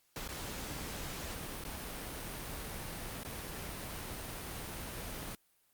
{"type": "noise with dropouts", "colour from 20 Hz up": "pink", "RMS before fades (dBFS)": -42, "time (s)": [0.16, 5.35], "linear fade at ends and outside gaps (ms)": 2, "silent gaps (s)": [[0.278, 0.288], [1.64, 1.649], [3.234, 3.248]], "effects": ["white hiss -72 dBFS RMS until 5.73 s", "Opus 48 kbps"]}